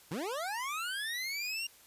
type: linear sweep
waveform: 25% pulse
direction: up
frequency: 135.9 to 2820 Hz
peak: -31 dBFS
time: 0.11-1.67 s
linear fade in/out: 5 ms
effects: white hiss -59 dBFS RMS until 1.86 s + resampled to 32000 Hz